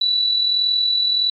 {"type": "tone with amplitude modulation", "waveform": "sine", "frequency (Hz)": 3951, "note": "B7", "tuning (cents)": 0, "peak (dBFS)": -13, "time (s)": [0.01, 1.3], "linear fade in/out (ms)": 5, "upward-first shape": "sine", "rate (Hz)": 41.5, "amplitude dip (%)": 45, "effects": ["MP3 96 kbps"]}